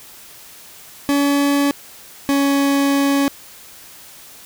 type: tone pair in turn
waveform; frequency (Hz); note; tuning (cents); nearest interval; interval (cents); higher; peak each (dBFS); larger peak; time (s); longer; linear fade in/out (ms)
40% pulse; 283.3 / 279.1; C#4 / C#4; +38 / +12; unison; 26; first; -13 / -13; neither; 1.09-1.71 / 2.29-3.28; second; 0
effects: white hiss -41 dBFS RMS until 4.45 s